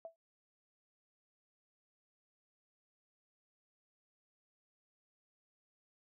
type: tone with exponential decay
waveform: sine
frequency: 659.3 Hz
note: E5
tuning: in tune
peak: -40 dBFS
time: 0.05-0.16 s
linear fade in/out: 1 ms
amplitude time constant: 22 ms
effects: none